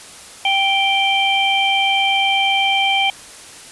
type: harmonic tone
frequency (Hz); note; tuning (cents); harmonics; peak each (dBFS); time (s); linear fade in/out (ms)
784; G5; 0; 1 / 3 / 4; -18 / -18 / -18; 0.45-3.1; 2
effects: white hiss -38 dBFS RMS until 3.71 s + resampled to 24000 Hz